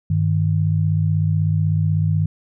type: tone pair together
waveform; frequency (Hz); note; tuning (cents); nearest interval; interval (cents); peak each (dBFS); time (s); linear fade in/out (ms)
sine; 99.42 / 155.56; G2 / D#3; +25 / 0; minor sixth; 775; -18; 0.1-2.26; 5
effects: none